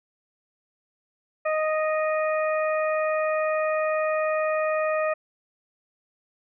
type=harmonic tone with a mistuned harmonic; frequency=622.3 Hz; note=D#5; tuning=in tune; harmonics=1 / 2 / 3 / 4; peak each=-23 / -29 / -33 / -35 dBFS; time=1.45-5.14 s; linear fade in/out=10 ms; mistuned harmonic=4; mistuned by=-18 cents; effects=none